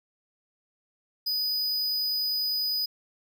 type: tone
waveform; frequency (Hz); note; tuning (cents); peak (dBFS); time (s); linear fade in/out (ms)
square; 4975; D#8; -1; -26; 1.26-2.86; 10
effects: none